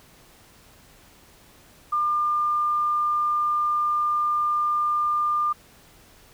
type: tone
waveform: sine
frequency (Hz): 1200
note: D6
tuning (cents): +37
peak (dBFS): -20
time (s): 1.92-5.53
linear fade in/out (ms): 10
effects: pink hiss -53 dBFS RMS until 6.33 s